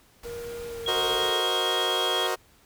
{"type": "noise", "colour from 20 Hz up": "pink", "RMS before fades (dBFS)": -44, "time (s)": [0.23, 1.31], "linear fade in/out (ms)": 5}
{"type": "tone with pitch glide", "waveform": "triangle", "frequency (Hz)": [472.1, 437.9], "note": ["A#4", "A4"], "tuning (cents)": [22, -8], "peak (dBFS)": -32, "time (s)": [0.24, 1.43], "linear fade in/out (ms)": 20, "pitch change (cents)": -130, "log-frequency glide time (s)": [0.65, 1.31]}
{"type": "tone with vibrato", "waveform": "sine", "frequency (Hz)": 3272, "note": "G#7", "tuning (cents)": -26, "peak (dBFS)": -26, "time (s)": [0.86, 2.27], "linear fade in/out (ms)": 5, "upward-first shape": "square", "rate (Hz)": 18, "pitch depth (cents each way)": 8}
{"type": "chord", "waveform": "20% pulse", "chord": "C half-diminished seventh", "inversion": "second", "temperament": "equal", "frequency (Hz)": [370, 466.2, 523.3, 622.3], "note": ["Gb4", "Bb4", "C5", "Eb5"], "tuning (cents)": [0, 0, 0, 0], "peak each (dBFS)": [-25, -26, -28, -28], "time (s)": [0.87, 2.36], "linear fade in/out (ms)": 20}
{"effects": ["pink hiss -59 dBFS RMS until 2.65 s"]}